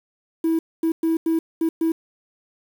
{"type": "tone bursts at uneven times", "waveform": "triangle", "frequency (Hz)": 325.8, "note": "E4", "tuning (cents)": -20, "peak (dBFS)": -14, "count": 6, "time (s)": [[0.44, 0.59], [0.83, 0.92], [1.03, 1.17], [1.26, 1.39], [1.61, 1.69], [1.81, 1.92]], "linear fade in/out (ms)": 5, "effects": ["tanh soft clip ceiling -13 dBFS", "7-bit"]}